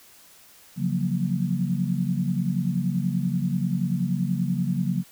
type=chord; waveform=sine; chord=Gb major seventh; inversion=second; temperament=equal; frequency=138.59 / 174.61 / 185 / 233.1 Hz; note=Db3 / F3 / Gb3 / Bb3; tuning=0 / 0 / 0 / 0 cents; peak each=-28 / -27 / -26 / -31 dBFS; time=0.76-5.04 s; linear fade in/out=50 ms; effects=white hiss -52 dBFS RMS until 5.11 s